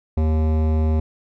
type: tone with hard clipping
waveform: sine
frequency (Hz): 78.4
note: D#2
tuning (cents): +14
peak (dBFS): -18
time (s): 0.17-1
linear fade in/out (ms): 5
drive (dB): 16
effects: none